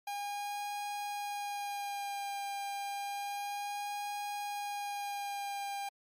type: tone with vibrato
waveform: 45% pulse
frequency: 810 Hz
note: G#5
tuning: 43 cents flat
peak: -36 dBFS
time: 0.07-5.89 s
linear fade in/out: 5 ms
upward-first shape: sine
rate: 0.3 Hz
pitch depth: 21 cents each way
effects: MP3 64 kbps